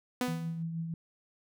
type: tone with exponential decay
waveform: sawtooth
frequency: 248.9 Hz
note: B3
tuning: 14 cents sharp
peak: -23 dBFS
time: 0.21-0.63 s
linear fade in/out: 2 ms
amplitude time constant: 90 ms
type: tone with tremolo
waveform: sine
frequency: 164.81 Hz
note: E3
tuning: in tune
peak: -31 dBFS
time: 0.28-0.94 s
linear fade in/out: 2 ms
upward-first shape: triangle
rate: 6.3 Hz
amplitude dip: 45%
effects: none